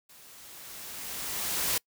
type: noise with level ramp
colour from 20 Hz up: white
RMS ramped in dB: -54 to -27 dBFS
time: 0.09-1.78 s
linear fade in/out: 5 ms
effects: noise-tail reverb RT60 0.1 s tail -26 dB re dry